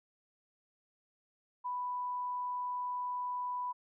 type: tone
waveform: sine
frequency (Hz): 990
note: B5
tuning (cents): +4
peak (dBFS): -34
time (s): 1.64-3.73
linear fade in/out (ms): 20
effects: none